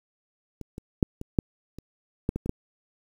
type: clicks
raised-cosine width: 3 ms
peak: -25 / -24 / -6 / -22 / -7 / -27 / -11 / -16 / -20 / -12 dBFS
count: 10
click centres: 0.613 / 0.781 / 1.028 / 1.214 / 1.388 / 1.786 / 2.291 / 2.36 / 2.46 / 2.494 s
effects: 8-bit